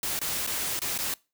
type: noise with dropouts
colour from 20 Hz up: white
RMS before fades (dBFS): -30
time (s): 0.03-1.14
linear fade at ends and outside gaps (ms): 2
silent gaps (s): 0.191-0.214 / 0.466-0.473 / 0.792-0.817 / 0.978-0.987
effects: noise-tail reverb RT60 0.3 s tail -24 dB re dry